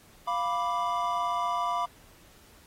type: chord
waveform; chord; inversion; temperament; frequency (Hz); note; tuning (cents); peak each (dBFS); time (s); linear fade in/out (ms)
triangle; B diminished; second; equal; 698.5 / 987.8 / 1174.7; F5 / B5 / D6; 0 / 0 / 0; -30 / -28 / -29; 0.27-1.86; 10
effects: pink hiss -57 dBFS RMS until 2.66 s + AAC 48 kbps